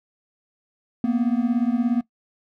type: beating tone pair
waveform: triangle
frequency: 231.6 / 248.6 Hz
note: A#3 / B3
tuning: -11 / +12 cents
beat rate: 17 Hz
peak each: -19 / -20 dBFS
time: 1.04-2.01 s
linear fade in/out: 2 ms
effects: noise-tail reverb RT60 0.1 s tail -18 dB re dry